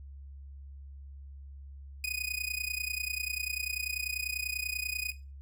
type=tone with amplitude modulation; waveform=sawtooth; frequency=2489 Hz; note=D#7; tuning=in tune; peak=-25 dBFS; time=2.04-5.12 s; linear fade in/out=2 ms; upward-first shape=sine; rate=30.2 Hz; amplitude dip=95%; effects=noise-tail reverb RT60 0.3 s tail -17 dB re dry + added 69 Hz sine -44 dBFS peak until 5.41 s